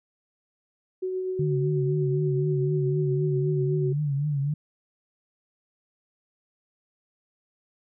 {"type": "tone with tremolo", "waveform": "sine", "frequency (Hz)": 372.3, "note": "F#4", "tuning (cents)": 11, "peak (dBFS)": -25, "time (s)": [1.02, 3.93], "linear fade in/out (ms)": 10, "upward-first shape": "triangle", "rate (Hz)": 8.2, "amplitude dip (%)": 30}
{"type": "tone with vibrato", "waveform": "sine", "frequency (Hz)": 144.1, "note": "D3", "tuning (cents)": -33, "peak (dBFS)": -23, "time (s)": [1.39, 4.54], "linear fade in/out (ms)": 5, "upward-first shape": "triangle", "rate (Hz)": 3.9, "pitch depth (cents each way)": 97}
{"effects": []}